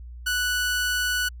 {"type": "tone", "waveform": "sawtooth", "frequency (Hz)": 1480, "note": "F#6", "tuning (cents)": 0, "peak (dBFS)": -19, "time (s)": [0.26, 1.29], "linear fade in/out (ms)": 10, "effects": ["added 60 Hz sine -37 dBFS peak until 1.4 s"]}